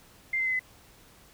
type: tone with pitch steps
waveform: sine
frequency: 2093 / 2069 / 2045 / 2022 Hz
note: C7 / C7 / C7 / B6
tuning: 0 / -20 / -40 / +40 cents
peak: -25 dBFS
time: 0.33-0.594 s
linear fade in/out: 5 ms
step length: 66 ms
effects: pink hiss -56 dBFS RMS until 1.33 s